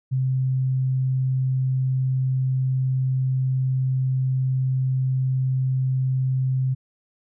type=tone; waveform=sine; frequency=130.6 Hz; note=C3; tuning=3 cents flat; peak=-19 dBFS; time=0.11-6.75 s; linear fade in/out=20 ms; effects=none